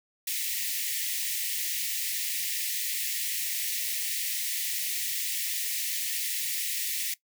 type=high-pass noise; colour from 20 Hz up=white; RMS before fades=-31 dBFS; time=0.27-7.14 s; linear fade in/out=5 ms; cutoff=1800 Hz; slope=96 dB/octave; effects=noise-tail reverb RT60 0.1 s tail -18 dB re dry